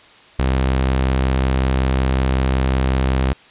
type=tone; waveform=sawtooth; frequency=65.41 Hz; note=C2; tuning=in tune; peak=-11 dBFS; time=0.39-3.33 s; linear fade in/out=0 ms; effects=white hiss -46 dBFS RMS until 3.5 s + resampled to 8000 Hz